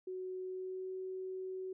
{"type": "tone with pitch glide", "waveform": "sine", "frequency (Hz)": [371.1, 375], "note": ["F#4", "F#4"], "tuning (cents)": [5, 23], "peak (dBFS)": -39, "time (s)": [0.07, 1.73], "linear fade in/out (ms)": 5, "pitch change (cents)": 18, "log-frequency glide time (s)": [0.41, 0.92], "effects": []}